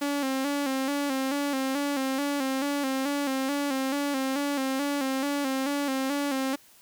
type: tone with vibrato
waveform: sawtooth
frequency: 275.5 Hz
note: C#4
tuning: 11 cents flat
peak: -22 dBFS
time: 0.01-6.56 s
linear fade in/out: 10 ms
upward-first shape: square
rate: 2.3 Hz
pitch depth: 62 cents each way
effects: white hiss -56 dBFS RMS until 6.81 s